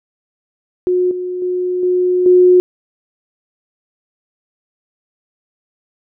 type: tone with level steps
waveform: sine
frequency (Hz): 362.3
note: F#4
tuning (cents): -36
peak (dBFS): -11 / -19 / -15 / -11 / -5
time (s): 0.87-2.6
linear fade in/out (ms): 0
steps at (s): 1.11 / 1.42 / 1.83 / 2.26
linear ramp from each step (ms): 2
effects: none